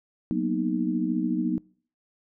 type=chord; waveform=sine; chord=B major seventh; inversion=second; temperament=equal; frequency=185 / 233.1 / 246.9 / 311.1 Hz; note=F#3 / A#3 / B3 / D#4; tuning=0 / 0 / 0 / 0 cents; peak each=-29 / -30 / -29 / -28 dBFS; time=0.31-1.58 s; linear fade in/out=0 ms; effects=noise-tail reverb RT60 0.5 s tail -25 dB re dry